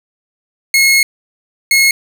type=tone bursts at uneven times; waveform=sawtooth; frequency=2169 Hz; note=C#7; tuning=38 cents flat; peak=-4 dBFS; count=2; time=0.74-1.03 / 1.71-1.91 s; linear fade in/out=2 ms; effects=none